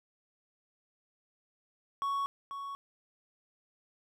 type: tone with echo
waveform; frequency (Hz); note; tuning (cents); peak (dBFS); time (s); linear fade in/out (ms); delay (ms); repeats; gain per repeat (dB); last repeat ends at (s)
triangle; 1113; C#6; +7; -28; 2.02-2.26; 0; 490; 1; -8; 2.75
effects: none